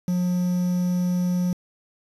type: tone with quantisation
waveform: triangle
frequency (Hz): 179.1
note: F3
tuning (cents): +44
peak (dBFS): -18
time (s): 0.08-1.53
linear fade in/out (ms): 2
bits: 7
effects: resampled to 32000 Hz